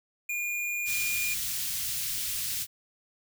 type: tone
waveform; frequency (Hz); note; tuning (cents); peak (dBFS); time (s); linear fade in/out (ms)
square; 2424; D#7; -46; -30; 0.29-1.34; 5
type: band-stop noise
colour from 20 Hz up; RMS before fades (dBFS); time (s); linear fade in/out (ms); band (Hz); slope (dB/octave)
white; -32; 0.85-2.67; 50; 130 to 2600; 12
effects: none